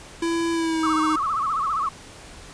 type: tone with pitch glide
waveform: square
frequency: 334.3 to 311.9 Hz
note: E4 to D#4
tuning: +24 to +4 cents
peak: -22 dBFS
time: 0.22-1.16 s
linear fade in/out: 5 ms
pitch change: -120 cents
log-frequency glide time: 0.52-0.98 s
type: tone with vibrato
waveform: sine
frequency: 1200 Hz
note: D6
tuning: 37 cents sharp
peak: -21 dBFS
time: 0.83-1.89 s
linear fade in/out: 5 ms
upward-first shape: sine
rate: 15 Hz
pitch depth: 170 cents each way
effects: pink hiss -43 dBFS RMS until 2.53 s + resampled to 22050 Hz